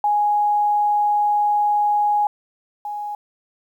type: tone pair in turn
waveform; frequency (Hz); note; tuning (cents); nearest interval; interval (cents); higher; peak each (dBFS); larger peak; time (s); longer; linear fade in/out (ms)
sine; 830.6 / 830.6; G#5 / G#5; 0 / 0; unison; 0; neither; -15 / -25; first; 0.04-2.27 / 2.85-3.15; first; 2
effects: 9-bit